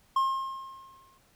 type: tone with exponential decay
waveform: triangle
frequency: 1069 Hz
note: C6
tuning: 37 cents sharp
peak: -19 dBFS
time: 0.16-1.18 s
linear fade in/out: 5 ms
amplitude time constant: 220 ms
effects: pink hiss -64 dBFS RMS until 1.35 s